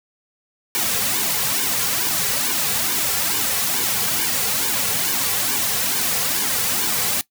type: noise with flanger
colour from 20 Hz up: white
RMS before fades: -21 dBFS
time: 0.75-7.21 s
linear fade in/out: 0 ms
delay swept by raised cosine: 1.5 to 3.3 ms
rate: 2.3 Hz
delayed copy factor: -0.85
effects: noise-tail reverb RT60 0.1 s tail -19 dB re dry